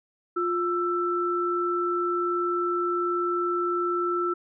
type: tone pair together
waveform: sine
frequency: 352.1 / 1329.4 Hz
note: F4 / E6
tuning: +14 / +14 cents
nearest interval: octave + major seventh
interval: 2300 cents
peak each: -26 dBFS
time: 0.36-4.34 s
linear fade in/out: 10 ms
effects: none